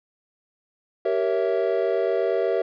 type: chord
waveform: triangle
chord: G diminished seventh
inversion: none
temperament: equal with one note detuned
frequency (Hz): 385.9 / 466.2 / 554.4 / 659.3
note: G4 / Bb4 / Db5 / Fb5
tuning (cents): -27 / 0 / 0 / 0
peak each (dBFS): -23 / -23 / -26 / -24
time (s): 1.05-2.62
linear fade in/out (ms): 5
effects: resampled to 11025 Hz